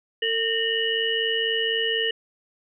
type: tone cluster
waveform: sine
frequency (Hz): 450.7 / 1832 / 2872 / 2976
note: A4 / A#6 / F7 / F#7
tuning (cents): +42 / -31 / +48 / +9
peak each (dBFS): -27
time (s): 0.22-2.11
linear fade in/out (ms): 5
effects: none